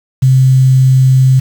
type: tone with quantisation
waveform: sine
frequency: 130.81 Hz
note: C3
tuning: in tune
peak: -4 dBFS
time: 0.22-1.4 s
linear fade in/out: 10 ms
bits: 5
effects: none